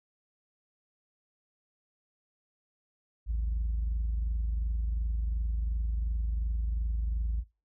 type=tone pair together; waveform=sine; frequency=55 / 77.78 Hz; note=A1 / D#2; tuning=0 / 0 cents; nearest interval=tritone; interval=600 cents; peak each=-26 / -38 dBFS; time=3.26-7.44 s; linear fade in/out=50 ms; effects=noise-tail reverb RT60 0.3 s tail -23 dB re dry + tanh soft clip ceiling -25 dBFS